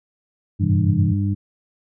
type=harmonic tone; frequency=99.8 Hz; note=G2; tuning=32 cents sharp; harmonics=1 / 2 / 3; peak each=-19 / -24 / -28 dBFS; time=0.59-1.35 s; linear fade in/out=20 ms
type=chord; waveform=sine; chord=F# half-diminished seventh; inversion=none; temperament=equal; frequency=92.5 / 110 / 130.81 / 164.81 Hz; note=F#2 / A2 / C3 / E3; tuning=0 / 0 / 0 / 0 cents; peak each=-23 / -25 / -24 / -20 dBFS; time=0.61-1.14 s; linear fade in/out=20 ms
effects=none